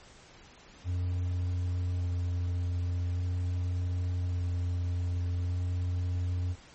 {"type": "tone with vibrato", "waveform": "triangle", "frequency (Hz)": 88.8, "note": "F2", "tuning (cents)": 29, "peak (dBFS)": -26, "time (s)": [0.84, 6.56], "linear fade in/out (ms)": 50, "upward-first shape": "square", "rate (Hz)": 0.43, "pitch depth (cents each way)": 10, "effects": ["pink hiss -54 dBFS RMS until 6.74 s", "MP3 32 kbps"]}